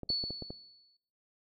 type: clicks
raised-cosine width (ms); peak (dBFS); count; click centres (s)
2; -27; 6; 0.033 / 0.103 / 0.239 / 0.306 / 0.423 / 0.505
type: tone with exponential decay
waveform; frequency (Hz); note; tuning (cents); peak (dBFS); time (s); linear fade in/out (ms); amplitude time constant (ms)
sine; 4435; C#8; 0; -27; 0.09-0.97; 5; 190
effects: noise-tail reverb RT60 0.8 s tail -25 dB re dry